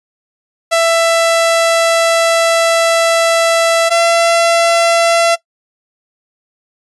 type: tone pair in turn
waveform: sawtooth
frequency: 665 / 674.7 Hz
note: E5 / E5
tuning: +15 / +40 cents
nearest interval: unison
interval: 25 cents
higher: second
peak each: -5 dBFS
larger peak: neither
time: 0.71-3.9 / 3.9-5.36 s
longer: first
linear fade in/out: 20 ms
effects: noise-tail reverb RT60 0.1 s tail -18 dB re dry + resampled to 24000 Hz